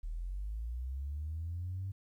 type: linear sweep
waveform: sine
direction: up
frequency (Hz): 37.2 to 98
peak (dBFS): -35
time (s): 0.03-1.92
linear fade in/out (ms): 10
effects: tanh soft clip ceiling -31 dBFS + 12-bit